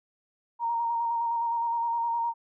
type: tone with vibrato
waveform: sine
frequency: 932.3 Hz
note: A#5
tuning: in tune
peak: -25 dBFS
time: 0.59-2.34 s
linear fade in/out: 50 ms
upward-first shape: square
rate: 9.7 Hz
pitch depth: 18 cents each way
effects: none